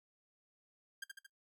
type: tone with echo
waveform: sawtooth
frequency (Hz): 1600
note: G6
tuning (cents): +35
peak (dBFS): -37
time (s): 1.02-1.04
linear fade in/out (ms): 5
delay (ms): 75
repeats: 3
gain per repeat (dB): -4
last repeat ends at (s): 1.265
effects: noise-tail reverb RT60 0.1 s tail -18 dB re dry